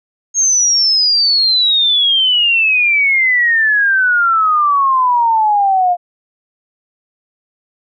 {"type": "exponential sweep", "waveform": "sine", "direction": "down", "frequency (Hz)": [6550, 698.5], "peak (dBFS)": -9, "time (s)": [0.34, 5.97], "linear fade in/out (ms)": 50, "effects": []}